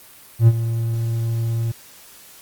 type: tone with ADSR envelope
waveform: triangle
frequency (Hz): 114.9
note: A#2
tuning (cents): -25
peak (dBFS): -4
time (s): 0.39-1.72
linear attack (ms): 84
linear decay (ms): 46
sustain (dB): -13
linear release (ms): 10
effects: white hiss -45 dBFS RMS until 2.41 s + Opus 32 kbps